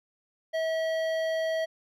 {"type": "tone with hard clipping", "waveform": "sine", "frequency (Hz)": 645, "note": "E5", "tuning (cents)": -38, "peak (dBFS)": -28, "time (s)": [0.53, 1.66], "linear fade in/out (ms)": 20, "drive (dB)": 12, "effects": []}